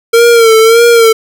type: tone with vibrato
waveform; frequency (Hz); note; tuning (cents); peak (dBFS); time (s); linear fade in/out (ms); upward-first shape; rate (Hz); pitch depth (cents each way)
square; 457.2; A#4; -34; -3; 0.13-1.13; 10; sine; 1.7; 58
effects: none